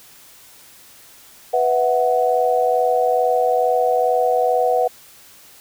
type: chord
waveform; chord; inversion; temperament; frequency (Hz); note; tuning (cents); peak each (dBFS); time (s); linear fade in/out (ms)
sine; B suspended fourth; none; just; 493.9 / 658.5 / 740.8; B4 / E5 / F#5; 0 / -2 / +2; -18 / -21 / -18; 1.53-4.88; 10
effects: white hiss -46 dBFS RMS until 5.6 s